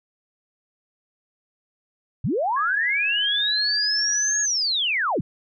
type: linear two-way sweep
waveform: sine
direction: up then down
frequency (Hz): 86.5 to 6645 to 86.5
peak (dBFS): -20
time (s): 2.24-5.21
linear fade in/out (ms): 5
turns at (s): 4.41
type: tone with pitch glide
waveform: sine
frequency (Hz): 1660 to 1686.1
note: G#6 to G#6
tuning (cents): -1 to +26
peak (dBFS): -27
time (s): 2.56-4.46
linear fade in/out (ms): 10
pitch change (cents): +27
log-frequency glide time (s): 3.42-3.49
effects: none